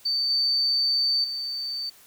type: tone with level steps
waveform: sine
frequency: 4568 Hz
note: D8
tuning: 49 cents flat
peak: -22 / -20 / -28 dBFS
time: 0.05-1.9 s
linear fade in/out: 10 ms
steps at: 0.3 / 1.24 s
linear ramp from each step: 2 ms
effects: white hiss -53 dBFS RMS until 2.06 s